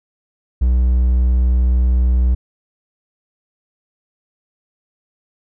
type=tone; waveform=triangle; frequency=61.9 Hz; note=B1; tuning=5 cents sharp; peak=-9 dBFS; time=0.61-2.35 s; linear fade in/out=10 ms; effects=none